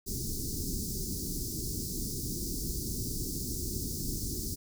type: band-stop noise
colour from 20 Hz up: pink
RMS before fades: -35 dBFS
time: 0.06-4.56 s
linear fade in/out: 20 ms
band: 390 to 4700 Hz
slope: 48 dB/octave
effects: none